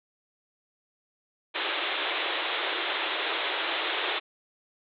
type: band-pass noise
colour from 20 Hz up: white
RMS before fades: -30 dBFS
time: 1.54-4.2 s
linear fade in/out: 20 ms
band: 310 to 3800 Hz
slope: 96 dB/octave
effects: none